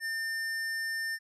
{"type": "tone", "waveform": "square", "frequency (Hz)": 1800, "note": "A6", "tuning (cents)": 39, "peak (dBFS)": -32, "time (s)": [0, 1.19], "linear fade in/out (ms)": 50, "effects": ["low-pass 12000 Hz 12 dB/octave"]}